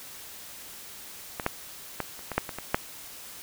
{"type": "clicks", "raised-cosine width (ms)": 0.5, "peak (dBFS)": [-15, -9, -13, -29, -17, -7, -19, -19, -6], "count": 9, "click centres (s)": [1.398, 1.464, 2.003, 2.192, 2.317, 2.38, 2.492, 2.586, 2.745], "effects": ["white hiss -44 dBFS RMS until 3.42 s"]}